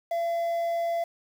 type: tone with quantisation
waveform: triangle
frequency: 678 Hz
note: E5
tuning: 49 cents sharp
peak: -23 dBFS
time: 0.11-1.04 s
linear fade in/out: 5 ms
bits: 8
effects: none